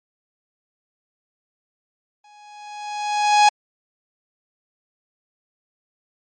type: tone with exponential growth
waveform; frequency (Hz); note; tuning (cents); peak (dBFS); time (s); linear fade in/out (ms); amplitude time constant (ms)
45% pulse; 834; G#5; +7; -9; 2.24-3.49; 5; 270
effects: MP3 32 kbps